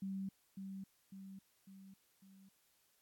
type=tone with echo; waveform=sine; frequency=193.2 Hz; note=G3; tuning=25 cents flat; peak=-39 dBFS; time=0.02-0.29 s; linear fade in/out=5 ms; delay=550 ms; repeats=4; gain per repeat=-5 dB; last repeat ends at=2.49 s; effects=white hiss -75 dBFS RMS until 3.01 s + AAC 64 kbps